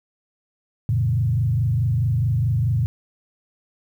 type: tone with frequency modulation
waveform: sine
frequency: 117.2 Hz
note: A#2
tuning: 10 cents sharp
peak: -17 dBFS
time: 0.89-2.86 s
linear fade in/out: 0 ms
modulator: 24.7 Hz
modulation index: 1.1
effects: 9-bit